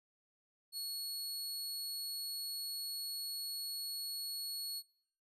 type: tone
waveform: sawtooth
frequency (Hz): 4350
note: C#8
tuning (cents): -33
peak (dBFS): -36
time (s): 0.72-4.83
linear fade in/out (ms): 50
effects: noise-tail reverb RT60 0.7 s tail -23 dB re dry + resampled to 32000 Hz